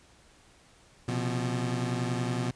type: tone cluster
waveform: 25% pulse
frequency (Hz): 122.6 / 133.2 / 173.8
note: B2 / C3 / F3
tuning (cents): -12 / +31 / -8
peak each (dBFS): -26 / -33 / -32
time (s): 1.08-2.51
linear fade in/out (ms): 5
effects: pink hiss -59 dBFS RMS until 2.55 s + resampled to 22050 Hz